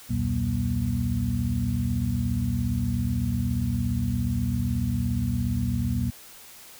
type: tone cluster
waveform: sine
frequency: 67.3 / 84.8 / 121.6 / 190 / 237.6 Hz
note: C2 / E2 / B2 / F#3 / A#3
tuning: +49 / +50 / -26 / +46 / +33 cents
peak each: -32 / -30 / -27 / -32 / -29 dBFS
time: 0.09-6.11 s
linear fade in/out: 20 ms
effects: white hiss -47 dBFS RMS until 6.79 s